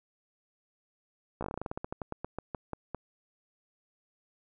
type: slowing click train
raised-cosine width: 1 ms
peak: -21 dBFS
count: 21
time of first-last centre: 1.41-2.947 s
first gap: 15 ms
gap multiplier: 1.15
effects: none